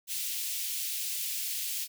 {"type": "high-pass noise", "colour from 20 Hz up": "white", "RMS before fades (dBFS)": -34, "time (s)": [0.07, 1.88], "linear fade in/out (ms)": 50, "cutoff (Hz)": 2500, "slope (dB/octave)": 24, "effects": []}